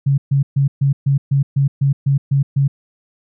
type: tone bursts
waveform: sine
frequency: 138.7 Hz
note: C#3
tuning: 1 cent sharp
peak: -11 dBFS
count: 11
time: 0.06-2.68 s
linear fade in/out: 10 ms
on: 120 ms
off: 130 ms
effects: none